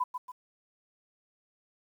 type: tone with echo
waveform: sine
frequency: 1000 Hz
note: B5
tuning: 21 cents sharp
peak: -25 dBFS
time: 0-0.04 s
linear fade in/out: 10 ms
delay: 140 ms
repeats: 2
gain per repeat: -7 dB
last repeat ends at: 0.32 s
effects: 10-bit